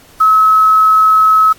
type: tone with quantisation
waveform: sine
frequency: 1288 Hz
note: E6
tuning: 41 cents flat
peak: -5 dBFS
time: 0.2-1.53 s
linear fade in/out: 10 ms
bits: 5
effects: pink hiss -43 dBFS RMS until 1.58 s + AAC 64 kbps